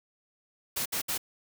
white noise bursts, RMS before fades -31 dBFS, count 3, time 0.76-1.179 s, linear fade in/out 10 ms, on 97 ms, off 64 ms, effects none

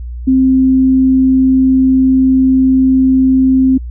sine tone, 261.6 Hz, C4, in tune, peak -6 dBFS, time 0.27-3.78 s, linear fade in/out 10 ms, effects added 60 Hz sine -21 dBFS peak until 3.9 s

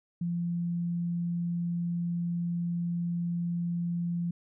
sine tone, 172.2 Hz, F3, 24 cents flat, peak -28 dBFS, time 0.21-4.31 s, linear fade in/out 5 ms, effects none

